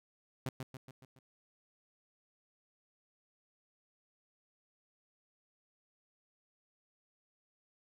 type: tone with echo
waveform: sawtooth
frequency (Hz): 130.81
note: C3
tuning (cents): 0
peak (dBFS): -31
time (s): 0.46-0.49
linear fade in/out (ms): 2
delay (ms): 140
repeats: 5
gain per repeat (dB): -5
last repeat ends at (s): 1.19
effects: none